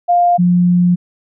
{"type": "tone pair in turn", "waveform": "sine", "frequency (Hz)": [702, 177.13], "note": ["F5", "F3"], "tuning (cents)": [9, 25], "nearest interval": "2 octaves", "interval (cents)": 2384, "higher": "first", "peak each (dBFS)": -8, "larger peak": "neither", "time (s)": [[0.08, 0.38], [0.38, 0.96]], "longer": "second", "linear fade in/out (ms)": 20, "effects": []}